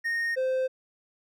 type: tone pair in turn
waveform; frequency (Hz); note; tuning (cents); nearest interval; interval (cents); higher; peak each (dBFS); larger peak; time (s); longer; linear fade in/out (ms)
triangle; 1851 / 519.4; A#6 / C5; -13 / -13; octave + minor seventh; 2200; first; -24 / -22; second; 0.04-0.36 / 0.36-0.68; neither; 20
effects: none

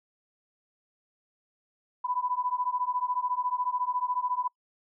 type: beating tone pair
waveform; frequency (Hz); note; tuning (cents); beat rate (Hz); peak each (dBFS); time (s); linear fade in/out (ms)
sine; 987.8 / 1001.8; B5 / B5; 0 / +24; 14; -30 / -30; 2.04-4.48; 10
effects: noise-tail reverb RT60 0.1 s tail -26 dB re dry

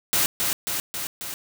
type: noise with echo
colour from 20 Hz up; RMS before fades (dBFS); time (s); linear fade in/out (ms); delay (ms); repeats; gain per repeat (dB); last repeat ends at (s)
white; -21; 0.13-0.26; 0; 270; 4; -3; 1.34
effects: none

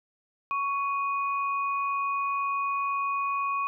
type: tone pair together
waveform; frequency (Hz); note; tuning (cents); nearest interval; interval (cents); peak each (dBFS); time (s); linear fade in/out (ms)
sine; 1114 / 2488; C#6 / D#7; +8 / -1; octave + major second; 1391; -26 / -35; 0.51-3.67; 0
effects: none

